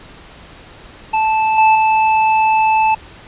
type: tone with level steps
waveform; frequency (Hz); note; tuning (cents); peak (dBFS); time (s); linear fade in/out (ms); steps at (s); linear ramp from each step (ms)
square; 876; A5; -8; -13 / -8 / -11; 1.13-2.95; 10; 1.58 / 1.75; 2
effects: pink hiss -39 dBFS RMS until 3.27 s + resampled to 8000 Hz